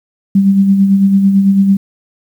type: tone with tremolo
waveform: sine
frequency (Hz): 196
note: G3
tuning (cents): 0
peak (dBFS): -4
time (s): 0.35-1.77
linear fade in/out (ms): 5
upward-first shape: sine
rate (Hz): 9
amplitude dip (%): 45
effects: 7-bit